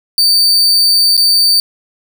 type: tone with dropouts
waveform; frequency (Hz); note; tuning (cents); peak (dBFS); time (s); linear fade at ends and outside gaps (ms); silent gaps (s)
40% pulse; 4595; D8; -39; -6; 0.18-1.6; 1; 1.168-1.176
effects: none